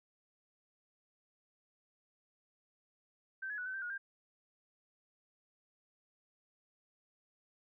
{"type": "tone with pitch steps", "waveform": "sine", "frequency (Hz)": [1552, 1689, 1476, 1523, 1568, 1445, 1592], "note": ["G6", "G#6", "F#6", "F#6", "G6", "F#6", "G6"], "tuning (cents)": [-18, 29, -5, 50, 0, -41, 26], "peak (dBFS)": -38, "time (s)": [3.42, 3.98], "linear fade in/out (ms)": 10, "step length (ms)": 80, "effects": []}